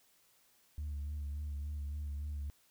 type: tone with vibrato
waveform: sine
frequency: 73 Hz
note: D2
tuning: 10 cents flat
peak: -35 dBFS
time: 0.78-2.5 s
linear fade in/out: 0 ms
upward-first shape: sine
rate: 3.5 Hz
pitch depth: 40 cents each way
effects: tanh soft clip ceiling -35 dBFS + white hiss -69 dBFS RMS until 2.7 s